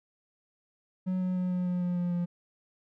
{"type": "tone with pitch steps", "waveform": "triangle", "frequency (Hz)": [184.9, 183.41, 181.93, 180.47, 179.01, 177.57, 176.14, 174.72], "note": ["F#3", "F#3", "F#3", "F#3", "F3", "F3", "F3", "F3"], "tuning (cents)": [-1, -15, -29, -43, 43, 29, 15, 1], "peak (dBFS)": -25, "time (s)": [1.06, 2.26], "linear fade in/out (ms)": 20, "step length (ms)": 150, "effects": []}